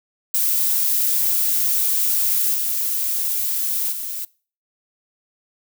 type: noise with level steps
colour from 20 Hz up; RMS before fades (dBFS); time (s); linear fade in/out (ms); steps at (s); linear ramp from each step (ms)
violet; -19 / -22 / -28; 0.34-4.25; 5; 2.53 / 3.91; 20
effects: noise-tail reverb RT60 0.4 s tail -23 dB re dry